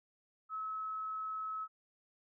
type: tone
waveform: sine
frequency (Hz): 1291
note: E6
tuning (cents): -37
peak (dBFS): -37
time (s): 0.49-1.68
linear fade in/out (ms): 50
effects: none